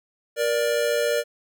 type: tone pair together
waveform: square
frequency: 473 / 587.3 Hz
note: A#4 / D5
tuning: +25 / 0 cents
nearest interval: major third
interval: 375 cents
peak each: -24 dBFS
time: 0.36-1.24 s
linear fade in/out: 50 ms
effects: none